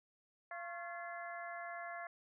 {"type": "harmonic tone with a mistuned harmonic", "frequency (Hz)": 343.9, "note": "F4", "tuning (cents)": -27, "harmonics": [2, 3, 4, 5, 6], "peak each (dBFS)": [-46, -51, -52, -49, -53], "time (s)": [0.51, 2.07], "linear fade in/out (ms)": 2, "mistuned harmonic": 3, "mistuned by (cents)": 94, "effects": []}